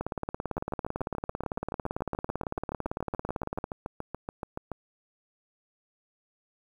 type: two click trains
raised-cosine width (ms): 1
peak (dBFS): -20 / -17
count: 30 / 66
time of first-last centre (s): 0.58-4.717 / 0.01-3.641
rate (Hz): 7.01 / 17.9
effects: 9-bit